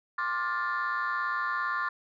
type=chord; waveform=sine; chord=D minor seventh; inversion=third; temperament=just; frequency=1057.2 / 1174.7 / 1409.6 / 1762 Hz; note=C6 / D6 / F6 / A6; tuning=+18 / 0 / +16 / +2 cents; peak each=-32 dBFS; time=0.18-1.89 s; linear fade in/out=5 ms; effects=tanh soft clip ceiling -22 dBFS